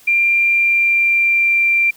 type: tone with pitch glide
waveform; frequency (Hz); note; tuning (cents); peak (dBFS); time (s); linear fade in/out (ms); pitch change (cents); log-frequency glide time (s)
sine; 2381 to 2365; D7 to D7; +23 to +12; -11; 0.07-1.91; 10; -11; 0.48-1.63
effects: white hiss -47 dBFS RMS until 1.96 s